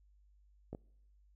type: clicks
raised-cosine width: 2 ms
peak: -30 dBFS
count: 2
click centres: 0.73 / 0.749 s
effects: noise-tail reverb RT60 0.8 s tail -26 dB re dry + added 50 Hz sine -63 dBFS peak until 1.35 s